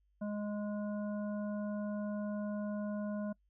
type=harmonic tone; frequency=207.7 Hz; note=G#3; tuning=in tune; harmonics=1 / 3 / 5 / 7; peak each=-36 / -42 / -53 / -54 dBFS; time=0.21-3.33 s; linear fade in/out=10 ms; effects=noise-tail reverb RT60 0.1 s tail -24 dB re dry + added 50 Hz sine -70 dBFS peak until 3.49 s